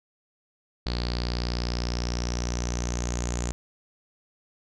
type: tone with low-pass filter sweep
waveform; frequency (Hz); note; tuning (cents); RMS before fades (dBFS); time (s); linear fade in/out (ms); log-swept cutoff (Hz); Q
sawtooth; 59.9; A#1; +48; -29; 0.86-3.52; 0; 4400 to 7000; 8.6
effects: none